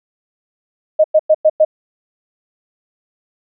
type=tone bursts; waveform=sine; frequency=622.3 Hz; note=D#5; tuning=in tune; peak=-6 dBFS; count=5; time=0.99-1.65 s; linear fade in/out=10 ms; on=52 ms; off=100 ms; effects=none